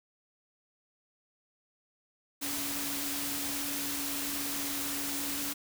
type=tone in noise; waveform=sine; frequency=283.2 Hz; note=C#4; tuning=37 cents sharp; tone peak=-40 dBFS; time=2.41-5.54 s; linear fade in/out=20 ms; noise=white; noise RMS=-35 dBFS; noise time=2.41-5.54 s; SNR=-8 dB; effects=none